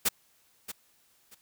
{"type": "noise with echo", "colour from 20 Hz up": "white", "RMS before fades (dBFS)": -25, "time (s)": [0.05, 0.09], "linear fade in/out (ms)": 10, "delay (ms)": 630, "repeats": 2, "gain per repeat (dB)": -13, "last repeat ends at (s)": 1.35, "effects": ["white hiss -66 dBFS RMS until 1.41 s"]}